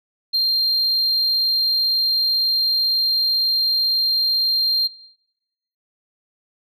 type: tone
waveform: sine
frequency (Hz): 4186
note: C8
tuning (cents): 0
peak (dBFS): -13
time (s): 0.33-4.88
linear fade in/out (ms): 20
effects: noise-tail reverb RT60 0.9 s tail -22 dB re dry + tanh soft clip ceiling -15 dBFS